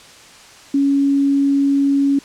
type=tone; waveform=sine; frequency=278.7 Hz; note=C#4; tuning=9 cents sharp; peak=-12 dBFS; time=0.74-2.19 s; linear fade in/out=5 ms; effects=white hiss -42 dBFS RMS until 2.24 s + low-pass 7000 Hz 12 dB/octave